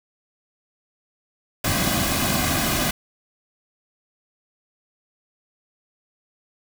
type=noise with comb filter; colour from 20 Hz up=pink; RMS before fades=-22 dBFS; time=1.64-2.91 s; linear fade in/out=5 ms; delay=2.2 ms; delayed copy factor=-0.7; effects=none